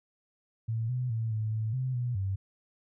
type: tone with pitch steps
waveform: sine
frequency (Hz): 113.1 / 125.6 / 112.9 / 108.9 / 109.9 / 129.3 / 122.3 / 96.7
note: A2 / B2 / A2 / A2 / A2 / C3 / B2 / G2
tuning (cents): +48 / +30 / +45 / -17 / -2 / -20 / -16 / -23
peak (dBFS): -28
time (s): 0.68-2.36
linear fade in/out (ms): 10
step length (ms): 210
effects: none